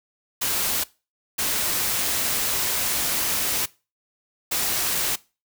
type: noise bursts at uneven times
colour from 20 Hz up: white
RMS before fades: -24 dBFS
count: 3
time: 0.41-0.84 / 1.38-3.66 / 4.51-5.16 s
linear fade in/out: 10 ms
effects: noise-tail reverb RT60 0.3 s tail -21 dB re dry